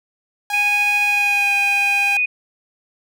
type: tone with pitch glide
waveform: sawtooth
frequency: 822 to 801.4 Hz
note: G#5 to G5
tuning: -18 to +38 cents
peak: -19 dBFS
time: 0.5-2.17 s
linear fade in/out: 2 ms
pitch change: -44 cents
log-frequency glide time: 1.06-1.55 s
type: tone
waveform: sine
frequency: 2480 Hz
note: D#7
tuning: 6 cents flat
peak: -15 dBFS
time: 0.53-2.26 s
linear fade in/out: 10 ms
effects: none